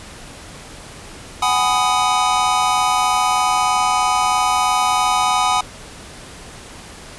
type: chord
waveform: square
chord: G# minor seventh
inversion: third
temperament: just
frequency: 747.5 / 830.6 / 996.7 / 1245.9 Hz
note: F#5 / G#5 / B5 / D#6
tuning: +17 / 0 / +16 / +2 cents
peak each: -21 / -22 / -21 / -20 dBFS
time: 1.42-5.61 s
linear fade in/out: 5 ms
effects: pink hiss -37 dBFS RMS until 7.18 s + resampled to 24000 Hz